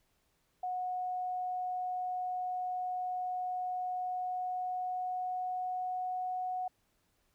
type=tone with pitch glide; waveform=sine; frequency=731 to 735.7 Hz; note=F#5 to F#5; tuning=-21 to -10 cents; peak=-33 dBFS; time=0.63-6.68 s; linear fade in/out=5 ms; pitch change=+11 cents; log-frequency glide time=3.96-6.42 s; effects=pink hiss -75 dBFS RMS until 7.34 s